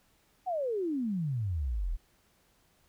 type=exponential sweep; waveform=sine; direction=down; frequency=770 to 35.82 Hz; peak=-29 dBFS; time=0.46-1.97 s; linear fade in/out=20 ms; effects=pink hiss -68 dBFS RMS until 2.88 s